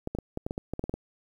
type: clicks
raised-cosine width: 2 ms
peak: -18 dBFS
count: 12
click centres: 0.074 / 0.15 / 0.187 / 0.374 / 0.465 / 0.509 / 0.579 / 0.736 / 0.794 / 0.84 / 0.895 / 0.94 s
effects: 9-bit